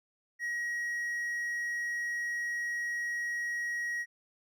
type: tone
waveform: triangle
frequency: 1900 Hz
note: A#6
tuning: 33 cents sharp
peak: -30 dBFS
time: 0.39-4.06 s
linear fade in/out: 50 ms
effects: none